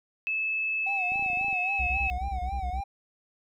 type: tone with pitch glide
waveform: sine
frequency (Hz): 2609 to 2589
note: E7 to E7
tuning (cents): -18 to -32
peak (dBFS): -26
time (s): 0.27-2.1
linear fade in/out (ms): 0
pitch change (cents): -14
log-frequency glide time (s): 1.44-1.7
type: tone with vibrato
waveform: triangle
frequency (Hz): 758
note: F#5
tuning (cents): +42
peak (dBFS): -30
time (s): 0.86-2.84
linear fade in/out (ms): 10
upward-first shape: sine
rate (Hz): 3.7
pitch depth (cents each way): 93
type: clicks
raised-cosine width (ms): 3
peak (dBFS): -33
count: 12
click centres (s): 1.12 / 1.158 / 1.195 / 1.225 / 1.262 / 1.301 / 1.332 / 1.373 / 1.412 / 1.446 / 1.483 / 1.528
type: tone bursts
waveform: triangle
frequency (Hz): 63.2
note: B1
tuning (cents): +41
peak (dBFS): -27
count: 10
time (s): 1.79-2.81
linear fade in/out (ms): 10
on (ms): 84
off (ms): 20
effects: none